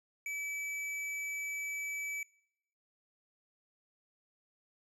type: tone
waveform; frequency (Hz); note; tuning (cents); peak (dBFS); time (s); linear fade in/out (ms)
square; 2300; D7; -37; -37; 0.26-2.23; 2
effects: noise-tail reverb RT60 0.7 s tail -23 dB re dry + low-pass 11000 Hz 12 dB/octave